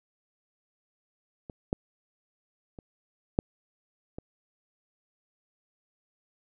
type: clicks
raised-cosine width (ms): 2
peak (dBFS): -27 / -13 / -30 / -9 / -24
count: 5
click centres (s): 1.498 / 1.729 / 2.788 / 3.389 / 4.185
effects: none